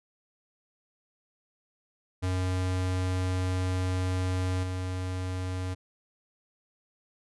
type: tone with level steps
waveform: square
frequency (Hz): 92.2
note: F#2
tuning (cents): -6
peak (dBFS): -27 / -31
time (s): 2.22-5.75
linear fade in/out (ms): 20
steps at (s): 4.63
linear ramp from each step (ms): 5
effects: resampled to 24000 Hz